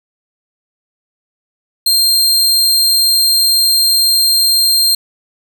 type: tone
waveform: sawtooth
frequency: 4186 Hz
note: C8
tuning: in tune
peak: -6 dBFS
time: 1.86-4.95 s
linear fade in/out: 5 ms
effects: none